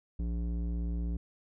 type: tone with low-pass filter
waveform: square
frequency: 58.1 Hz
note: A#1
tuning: 5 cents flat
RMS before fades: -33 dBFS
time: 0.19-1.17 s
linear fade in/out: 5 ms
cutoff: 260 Hz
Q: 1.1
effects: none